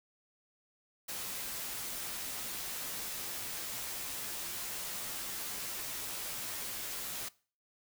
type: noise with comb filter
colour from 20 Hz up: white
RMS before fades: -40 dBFS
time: 1.08-7.29 s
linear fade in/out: 10 ms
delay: 13 ms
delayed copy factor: -0.55
effects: noise-tail reverb RT60 0.4 s tail -21 dB re dry